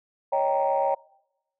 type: chord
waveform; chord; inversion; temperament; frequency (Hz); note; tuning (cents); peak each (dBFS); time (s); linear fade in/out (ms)
sine; Eb dominant seventh; third; equal; 554.4 / 622.3 / 784 / 932.3; Db5 / Eb5 / G5 / Bb5; 0 / 0 / 0 / 0; -24 / -29 / -25 / -26; 0.32-0.95; 10
effects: noise-tail reverb RT60 0.9 s tail -25 dB re dry + tanh soft clip ceiling -13 dBFS